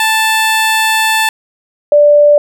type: tone pair in turn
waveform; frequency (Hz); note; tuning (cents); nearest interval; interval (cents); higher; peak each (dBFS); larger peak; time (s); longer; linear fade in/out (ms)
15% pulse / sine; 880 / 587.3; A5 / D5; 0 / 0; perfect fifth; 700; first; -3; neither; 0-1.29 / 1.92-2.38; first; 2
effects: none